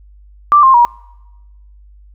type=tone with pitch steps; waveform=sine; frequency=1174.7 / 1058.7 / 954.2 Hz; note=D6 / C6 / A#5; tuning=0 / +20 / +40 cents; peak=-4 dBFS; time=0.52-0.85 s; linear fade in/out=0 ms; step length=110 ms; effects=noise-tail reverb RT60 1.0 s tail -25 dB re dry + added 50 Hz sine -39 dBFS peak until 2.14 s